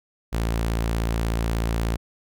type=tone; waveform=sawtooth; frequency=56.5 Hz; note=A1; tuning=47 cents sharp; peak=-18 dBFS; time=0.32-1.97 s; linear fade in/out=20 ms; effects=none